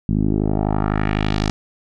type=tone with low-pass filter sweep; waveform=10% pulse; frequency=51.91 Hz; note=G#1; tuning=in tune; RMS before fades=-19 dBFS; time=0.09-1.5 s; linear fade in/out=0 ms; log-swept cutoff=200 to 5900 Hz; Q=1.8; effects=none